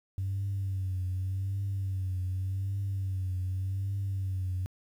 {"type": "tone with vibrato", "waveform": "sine", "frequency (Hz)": 95.4, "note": "G2", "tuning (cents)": -47, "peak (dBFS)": -28, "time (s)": [0.18, 4.66], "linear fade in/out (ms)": 0, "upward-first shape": "triangle", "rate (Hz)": 0.86, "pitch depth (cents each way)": 73, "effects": ["tanh soft clip ceiling -26 dBFS", "10-bit"]}